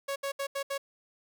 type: tone bursts at uneven times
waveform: sawtooth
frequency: 554.4 Hz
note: C#5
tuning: in tune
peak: -27 dBFS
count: 5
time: 0.08-0.16 / 0.23-0.32 / 0.39-0.47 / 0.55-0.63 / 0.7-0.78 s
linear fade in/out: 10 ms
effects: none